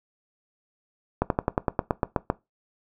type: slowing click train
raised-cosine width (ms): 1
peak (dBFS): -7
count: 11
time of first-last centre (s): 1.22-2.301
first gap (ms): 82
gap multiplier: 1.06
effects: noise-tail reverb RT60 0.2 s tail -19 dB re dry